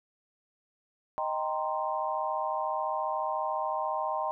sine chord, C minor seventh, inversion first, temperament equal, 622.3 / 784 / 932.3 / 1046.5 Hz, Eb5 / G5 / Bb5 / C6, 0 / 0 / 0 / 0 cents, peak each -34 / -34 / -34 / -34 dBFS, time 1.18-4.31 s, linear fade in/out 0 ms, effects none

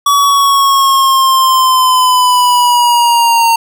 square linear sweep, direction down, 1139 to 916 Hz, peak -7 dBFS, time 0.06-3.56 s, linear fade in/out 5 ms, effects none

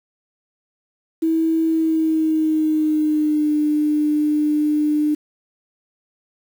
sine tone with pitch glide, 323.8 to 300.4 Hz, E4 to D4, -31 to +39 cents, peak -15 dBFS, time 1.22-5.15 s, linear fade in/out 10 ms, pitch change -130 cents, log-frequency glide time 1.65-3.51 s, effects 7-bit

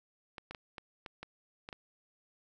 clicks, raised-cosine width 0.3 ms, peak -27 dBFS, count 8, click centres 0.382 / 0.51 / 0.548 / 0.782 / 1.062 / 1.23 / 1.689 / 1.728 s, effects none

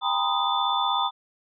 sine tone cluster, 795 / 936 / 1012 / 1245 / 3522 Hz, G5 / A#5 / B5 / D#6 / A7, +24 / +7 / +42 / +1 / +1 cents, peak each -28 dBFS, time 0.01-1.11 s, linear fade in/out 50 ms, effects none

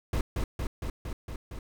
brown noise with echo, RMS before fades -27 dBFS, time 0.13-0.21 s, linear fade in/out 2 ms, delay 230 ms, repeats 6, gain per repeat -2 dB, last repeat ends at 1.59 s, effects none

